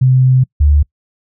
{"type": "tone pair in turn", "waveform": "sine", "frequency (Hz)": [129.2, 73.18], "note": ["C3", "D2"], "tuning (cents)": [-21, -6], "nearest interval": "minor seventh", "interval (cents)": 985, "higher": "first", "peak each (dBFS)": -6, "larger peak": "neither", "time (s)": [[0.01, 0.44], [0.6, 0.83]], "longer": "first", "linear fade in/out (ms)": 10, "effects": ["noise-tail reverb RT60 0.1 s tail -25 dB re dry"]}